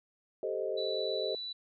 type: chord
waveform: sine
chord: A half-diminished seventh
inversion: third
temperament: equal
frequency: 392 / 440 / 523.3 / 622.3 Hz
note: G4 / A4 / C5 / Eb5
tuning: 0 / 0 / 0 / 0 cents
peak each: -37 dBFS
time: 0.43-1.35 s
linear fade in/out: 2 ms
type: tone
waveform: sine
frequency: 3959 Hz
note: B7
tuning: 3 cents sharp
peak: -37 dBFS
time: 0.77-1.53 s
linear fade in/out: 10 ms
effects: none